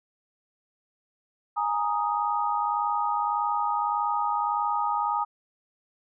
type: chord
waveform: sine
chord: Ab suspended second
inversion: none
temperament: equal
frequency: 830.6 / 932.3 / 1244.5 Hz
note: Ab5 / Bb5 / Eb6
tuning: 0 / 0 / 0 cents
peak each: -28 dBFS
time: 1.56-5.25 s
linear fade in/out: 20 ms
effects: none